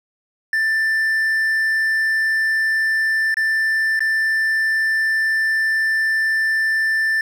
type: tone with dropouts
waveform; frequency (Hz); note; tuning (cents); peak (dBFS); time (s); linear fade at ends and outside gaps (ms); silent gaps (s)
triangle; 1774; A6; +14; -14; 0.53-7.21; 2; 3.343-3.369 / 3.993-4.005
effects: none